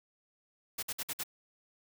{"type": "noise bursts", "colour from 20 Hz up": "white", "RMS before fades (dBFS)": -36, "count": 5, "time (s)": [0.78, 1.236], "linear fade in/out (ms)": 10, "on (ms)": 48, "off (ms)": 54, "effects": []}